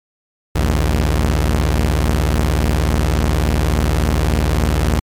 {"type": "tone pair together", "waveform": "sawtooth", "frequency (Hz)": [56.64, 76.7], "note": ["A#1", "D#2"], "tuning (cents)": [-49, -24], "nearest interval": "perfect fourth", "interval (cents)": 525, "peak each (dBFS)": -12, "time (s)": [0.55, 5], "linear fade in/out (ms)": 10, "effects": ["MP3 96 kbps"]}